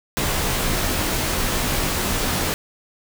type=noise with comb filter; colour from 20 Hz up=pink; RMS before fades=-22 dBFS; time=0.17-2.54 s; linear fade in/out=0 ms; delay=18 ms; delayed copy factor=-0.55; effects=none